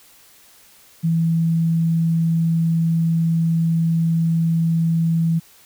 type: tone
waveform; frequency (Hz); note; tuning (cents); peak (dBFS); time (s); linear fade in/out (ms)
sine; 164.81; E3; 0; -15; 1.03-5.4; 20
effects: white hiss -50 dBFS RMS until 5.65 s